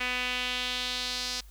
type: tone with band-pass filter sweep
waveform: sawtooth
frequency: 250 Hz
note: B3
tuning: 21 cents sharp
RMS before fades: -32 dBFS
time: 0-1.41 s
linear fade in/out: 10 ms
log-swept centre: 2400 to 4900 Hz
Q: 2.5
effects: added 50 Hz sine -47 dBFS peak until 1.5 s + white hiss -60 dBFS RMS until 1.5 s